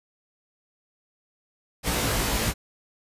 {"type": "noise with comb filter", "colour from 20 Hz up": "pink", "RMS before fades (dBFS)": -25, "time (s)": [1.83, 2.54], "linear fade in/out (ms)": 50, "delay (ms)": 18, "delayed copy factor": 1, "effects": ["resampled to 32000 Hz"]}